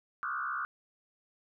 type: tone with frequency modulation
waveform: sine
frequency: 1318.5 Hz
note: E6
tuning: in tune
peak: -32 dBFS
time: 0.23-0.65 s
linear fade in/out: 0 ms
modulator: 66.9 Hz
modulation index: 2.9
effects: none